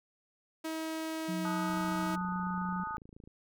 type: tone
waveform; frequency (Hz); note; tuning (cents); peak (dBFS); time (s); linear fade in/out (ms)
sawtooth; 319.6; D#4; +47; -31; 0.64-2.16; 10
type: tone with pitch glide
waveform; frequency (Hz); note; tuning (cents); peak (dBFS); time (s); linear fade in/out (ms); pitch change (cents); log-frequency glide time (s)
sine; 180.5 to 182.28; F#3 to F#3; -43 to -26; -34; 1.28-2.84; 10; +17; 1.39-1.77
type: chord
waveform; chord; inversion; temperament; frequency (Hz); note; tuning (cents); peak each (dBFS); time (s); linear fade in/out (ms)
sine; D# diminished; second; equal; 880 / 1244.5 / 1480; A5 / D#6 / F#6; 0 / 0 / 0; -39 / -38 / -44; 1.45-2.97; 0
type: click train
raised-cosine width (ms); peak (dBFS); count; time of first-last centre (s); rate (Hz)
3; -39; 44; 1.7-3.275; 27.3
effects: none